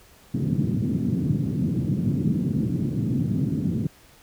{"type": "band-pass noise", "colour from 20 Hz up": "pink", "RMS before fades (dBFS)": -24, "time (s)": [0.34, 3.87], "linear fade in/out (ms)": 2, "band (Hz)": [120, 260], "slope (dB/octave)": 24, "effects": ["pink hiss -53 dBFS RMS until 4.22 s"]}